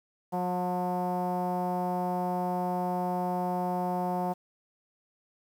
sawtooth tone with low-pass filter, 180 Hz, F#3, 47 cents flat, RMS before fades -30 dBFS, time 0.32-4.34 s, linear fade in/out 20 ms, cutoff 810 Hz, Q 8.9, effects 9-bit

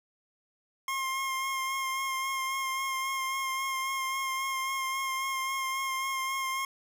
25% pulse tone with vibrato, 1067 Hz, C6, 34 cents sharp, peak -26 dBFS, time 0.88-6.65 s, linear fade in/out 2 ms, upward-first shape sine, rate 3.7 Hz, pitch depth 18 cents each way, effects none

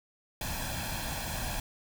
pink noise with comb filter, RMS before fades -35 dBFS, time 0.41-1.6 s, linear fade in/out 2 ms, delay 1.2 ms, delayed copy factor +0.7, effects none

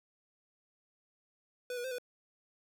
square tone with pitch steps, 495.8 / 483.6 / 520 / 493.6 Hz, B4 / B4 / C5 / B4, +7 / -36 / -11 / -1 cents, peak -37 dBFS, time 1.7-1.984 s, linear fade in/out 2 ms, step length 71 ms, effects 11-bit

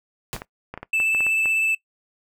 pink noise with exponential decay, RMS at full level -26 dBFS, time 0.33-0.45 s, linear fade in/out 0 ms, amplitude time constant 24 ms
clicks, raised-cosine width 0.5 ms, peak -18 dBFS, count 10, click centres 0.364 / 0.419 / 0.74 / 0.776 / 0.83 / 1.001 / 1.148 / 1.206 / 1.266 / 1.457 s
triangle tone with vibrato, 2637 Hz, E7, in tune, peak -17 dBFS, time 0.93-1.75 s, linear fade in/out 5 ms, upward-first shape triangle, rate 16 Hz, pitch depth 11 cents each way
effects noise-tail reverb RT60 0.1 s tail -20 dB re dry

